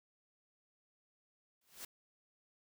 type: noise with exponential growth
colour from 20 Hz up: white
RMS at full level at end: -43 dBFS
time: 1.61-1.85 s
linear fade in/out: 5 ms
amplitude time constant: 51 ms
effects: none